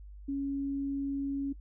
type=tone; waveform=sine; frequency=277.2 Hz; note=C#4; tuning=in tune; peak=-30 dBFS; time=0.28-1.53 s; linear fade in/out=10 ms; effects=noise-tail reverb RT60 0.1 s tail -19 dB re dry + added 50 Hz sine -45 dBFS peak until 1.6 s